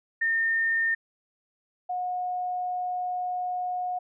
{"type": "tone pair in turn", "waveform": "sine", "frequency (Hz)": [1819, 725], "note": ["A#6", "F#5"], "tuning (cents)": [-43, -35], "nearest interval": "octave + major third", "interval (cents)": 1592, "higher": "first", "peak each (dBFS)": [-22, -27], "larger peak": "first", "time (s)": [[0.21, 0.95], [1.89, 3.99]], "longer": "second", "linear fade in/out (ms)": 10, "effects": []}